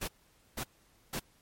pink noise bursts, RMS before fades -36 dBFS, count 3, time 0.01-1.197 s, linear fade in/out 10 ms, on 69 ms, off 490 ms, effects pink hiss -66 dBFS RMS until 1.41 s + MP3 64 kbps

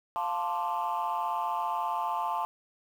sine chord, D minor seventh, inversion first, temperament equal, 698.5 / 880 / 1046.5 / 1174.7 Hz, F5 / A5 / C6 / D6, 0 / 0 / 0 / 0 cents, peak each -34 / -30 / -32 / -36 dBFS, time 0.16-2.45 s, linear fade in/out 0 ms, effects tanh soft clip ceiling -23 dBFS + 9-bit

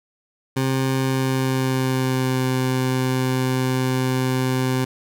20% pulse tone with pitch glide, 132.5 to 129.25 Hz, C3 to C3, +22 to -21 cents, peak -14 dBFS, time 0.56-4.85 s, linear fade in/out 10 ms, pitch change -43 cents, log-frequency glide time 0.98-2.45 s, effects none

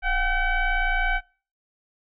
sine tone with frequency modulation, 780 Hz, G5, 9 cents flat, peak -20 dBFS, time 0.02-1.21 s, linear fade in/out 50 ms, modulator 751 Hz, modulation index 1.9, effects noise-tail reverb RT60 0.4 s tail -24 dB re dry

